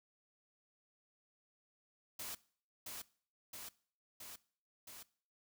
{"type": "noise with echo", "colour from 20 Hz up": "white", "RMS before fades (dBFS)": -45, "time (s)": [2.19, 2.35], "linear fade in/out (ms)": 5, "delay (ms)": 670, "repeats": 4, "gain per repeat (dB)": -2, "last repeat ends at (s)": 5.03, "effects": ["noise-tail reverb RT60 0.5 s tail -21 dB re dry"]}